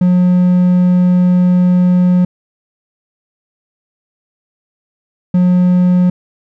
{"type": "tone pair in turn", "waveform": "triangle", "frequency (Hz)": [180, 180], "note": ["F#3", "F#3"], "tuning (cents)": [-47, -47], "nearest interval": "unison", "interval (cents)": 0, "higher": "neither", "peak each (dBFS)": -5, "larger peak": "neither", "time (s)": [[0.01, 2.25], [5.34, 6.1]], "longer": "first", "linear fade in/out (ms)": 5, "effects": []}